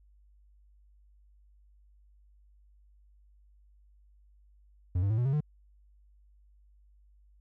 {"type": "tone with pitch steps", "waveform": "triangle", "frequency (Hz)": [89.3, 99.08, 109.94, 121.99, 135.35, 150.18], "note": ["F2", "G2", "A2", "B2", "C#3", "D3"], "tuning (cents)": [39, 19, -1, -21, -41, 39], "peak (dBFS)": -23, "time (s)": [4.95, 5.406], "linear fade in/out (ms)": 5, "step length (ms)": 76, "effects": ["added 50 Hz sine -58 dBFS peak until 7.4 s"]}